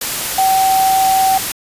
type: tone in noise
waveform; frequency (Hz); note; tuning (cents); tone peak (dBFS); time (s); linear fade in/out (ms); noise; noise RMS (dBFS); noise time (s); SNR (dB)
sine; 766; G5; -40; -10; 0.38-1.38; 5; white; -20; 0.01-1.52; +7
effects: resampled to 32000 Hz